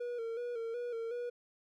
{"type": "tone with vibrato", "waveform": "triangle", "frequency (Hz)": 470, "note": "A#4", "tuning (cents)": 14, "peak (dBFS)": -34, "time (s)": [0, 1.3], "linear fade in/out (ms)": 10, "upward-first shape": "square", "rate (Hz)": 2.7, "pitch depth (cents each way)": 50, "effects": []}